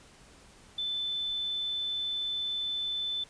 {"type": "tone", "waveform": "sine", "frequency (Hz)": 3520, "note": "A7", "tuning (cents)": 0, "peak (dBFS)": -30, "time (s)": [0.78, 3.24], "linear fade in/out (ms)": 5, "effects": ["pink hiss -56 dBFS RMS until 3.29 s", "resampled to 22050 Hz"]}